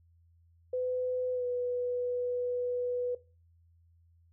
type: tone with pitch glide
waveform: sine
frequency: 504 to 492.5 Hz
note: B4 to B4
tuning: +35 to -5 cents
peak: -29 dBFS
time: 0.73-3.15 s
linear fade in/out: 5 ms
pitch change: -40 cents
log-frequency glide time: 1.33-1.45 s
effects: noise-tail reverb RT60 0.3 s tail -18 dB re dry + added 84 Hz sine -61 dBFS peak until 4.32 s